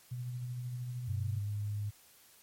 sine tone with tremolo, 123.8 Hz, B2, 5 cents sharp, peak -35 dBFS, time 0.11-1.39 s, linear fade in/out 10 ms, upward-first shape sine, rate 13 Hz, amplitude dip 30%
sine tone with pitch glide, 96.1 to 103.59 Hz, G2 to G#2, -34 to -4 cents, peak -33 dBFS, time 1.07-1.91 s, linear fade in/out 20 ms, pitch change +130 cents, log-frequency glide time 1.2-1.49 s
effects white hiss -61 dBFS RMS until 2.42 s + MP3 64 kbps

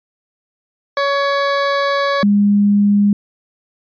20% pulse / sine tone pair in turn, 561 / 203.9 Hz, C#5 / G#3, +21 / -32 cents, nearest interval octave + tritone, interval 1753 cents, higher first, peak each -9 dBFS, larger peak neither, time 0.97-2.23 / 2.23-3.13 s, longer first, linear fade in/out 2 ms, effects resampled to 11025 Hz

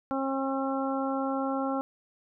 harmonic tone, 269.5 Hz, C#4, 49 cents flat, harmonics 1 / 2 / 3 / 4 / 5, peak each -30 / -33 / -34 / -38 / -37 dBFS, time 0.11-1.81 s, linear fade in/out 0 ms, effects none

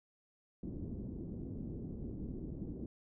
white low-pass noise, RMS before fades -43 dBFS, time 0.63-2.86 s, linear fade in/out 2 ms, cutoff 300 Hz, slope 24 dB/octave, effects none

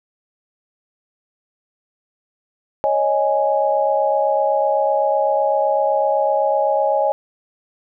sine chord, C# suspended second, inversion none, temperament equal, 554.4 / 622.3 / 830.6 Hz, C#5 / D#5 / G#5, 0 / 0 / 0 cents, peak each -19 dBFS, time 2.84-7.12 s, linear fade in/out 0 ms, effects none

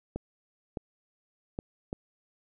clicks, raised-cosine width 2 ms, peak -20 dBFS, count 4, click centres 0.16 / 0.772 / 1.589 / 1.929 s, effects none

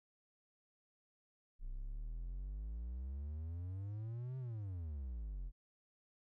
triangle exponential two-way sweep, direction up then down, 30.08 to 132.3 to 40.21 Hz, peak -39 dBFS, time 1.59-5.52 s, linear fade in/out 50 ms, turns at 4.38 s, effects none

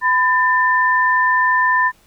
sine tone pair together, 1005 / 1785.7 Hz, B5 / A6, +30 / +25 cents, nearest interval minor seventh, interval 995 cents, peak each -15 dBFS, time 0.01-1.92 s, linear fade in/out 50 ms, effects pink hiss -54 dBFS RMS until 2.06 s

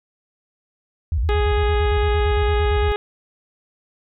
sine tone with vibrato, 67.5 Hz, C#2, 45 cents flat, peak -17 dBFS, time 1.12-2.92 s, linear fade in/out 0 ms, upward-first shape square, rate 8.8 Hz, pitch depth 300 cents each way
harmonic tone, 415.3 Hz, G#4, in tune, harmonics 1 / 2 / 3 / 4 / 5 / 6 / 7 / 8 / 9, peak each -21 / -27 / -31 / -33 / -35 / -37 / -38 / -39 / -40 dBFS, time 1.29-2.96 s, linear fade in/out 0 ms
effects none

